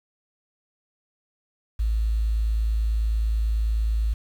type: tone with quantisation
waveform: sine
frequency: 54.6 Hz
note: A1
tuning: 13 cents flat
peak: -20 dBFS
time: 1.79-4.14 s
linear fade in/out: 10 ms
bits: 8
effects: none